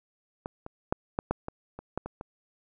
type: clicks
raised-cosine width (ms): 1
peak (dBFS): -20 / -25 / -11 / -13 / -12 / -20 / -26 / -16 / -22 / -24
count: 10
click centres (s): 0.459 / 0.664 / 0.925 / 1.189 / 1.31 / 1.484 / 1.79 / 1.976 / 2.06 / 2.211
effects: none